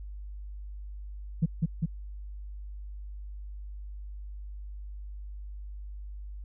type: tone with echo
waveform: sine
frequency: 162.2 Hz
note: E3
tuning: 28 cents flat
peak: -19 dBFS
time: 1.42-1.46 s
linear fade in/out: 10 ms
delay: 200 ms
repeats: 2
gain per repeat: -2 dB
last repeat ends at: 1.86 s
effects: tanh soft clip ceiling -17 dBFS + added 50 Hz sine -38 dBFS peak until 6.44 s